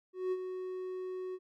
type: tone with ADSR envelope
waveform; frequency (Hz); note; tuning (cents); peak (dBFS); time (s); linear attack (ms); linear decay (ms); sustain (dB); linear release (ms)
triangle; 370; F#4; 0; -27; 0.13-1.39; 190; 44; -8; 48
effects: none